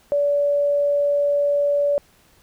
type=tone; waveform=sine; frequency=575 Hz; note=D5; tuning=37 cents flat; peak=-16 dBFS; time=0.12-1.98 s; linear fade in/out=0 ms; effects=pink hiss -56 dBFS RMS until 2.42 s